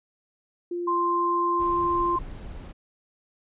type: tone with pitch glide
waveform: sine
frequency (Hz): 349.2 to 345.8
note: F4 to F4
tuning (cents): 0 to -17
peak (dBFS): -27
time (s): 0.71-2.16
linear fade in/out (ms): 5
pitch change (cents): -17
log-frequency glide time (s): 0.83-0.91
type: tone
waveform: sine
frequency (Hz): 1046.5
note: C6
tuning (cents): 0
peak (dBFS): -22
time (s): 0.87-2.19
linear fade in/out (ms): 10
type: noise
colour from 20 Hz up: brown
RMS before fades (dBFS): -38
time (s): 1.59-2.73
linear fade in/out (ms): 20
effects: resampled to 8000 Hz